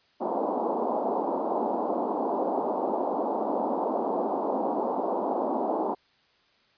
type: band-pass noise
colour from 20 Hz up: white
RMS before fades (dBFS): -28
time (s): 0.2-5.95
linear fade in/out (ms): 20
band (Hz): 220 to 940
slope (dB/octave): 48
effects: white hiss -64 dBFS RMS until 6.77 s + resampled to 11025 Hz